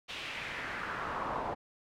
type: noise with band-pass filter sweep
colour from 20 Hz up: brown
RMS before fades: -38 dBFS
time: 0.08-1.55 s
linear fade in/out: 20 ms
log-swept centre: 3200 to 810 Hz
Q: 2.2
effects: none